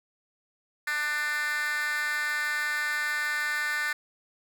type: tone with high-pass filter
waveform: 10% pulse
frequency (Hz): 297.9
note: D4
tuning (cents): +25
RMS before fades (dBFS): -29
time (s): 0.87-3.93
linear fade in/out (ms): 5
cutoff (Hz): 1700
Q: 4
effects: none